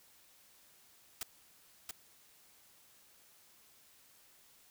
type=noise with echo; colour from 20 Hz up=white; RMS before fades=-39 dBFS; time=1.21-1.23 s; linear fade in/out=2 ms; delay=680 ms; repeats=1; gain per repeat=-3 dB; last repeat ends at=1.91 s; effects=white hiss -64 dBFS RMS until 4.7 s